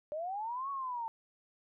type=linear two-way sweep; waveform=sine; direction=up then down; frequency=584 to 1124 to 893 Hz; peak=-35 dBFS; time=0.12-1.08 s; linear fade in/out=0 ms; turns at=0.7 s; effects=none